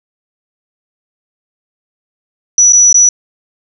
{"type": "tone with dropouts", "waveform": "sine", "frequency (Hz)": 5900, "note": "F#8", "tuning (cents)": -6, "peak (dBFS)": -3, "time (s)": [2.58, 3.09], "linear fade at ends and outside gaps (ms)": 2, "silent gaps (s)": [[2.724, 2.731], [2.928, 2.943]], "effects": []}